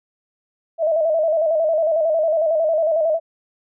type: tone with vibrato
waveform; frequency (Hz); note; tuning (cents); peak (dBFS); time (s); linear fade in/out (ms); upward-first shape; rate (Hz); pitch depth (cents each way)
sine; 638; D#5; +43; -15; 0.78-3.2; 50; square; 11; 64
effects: none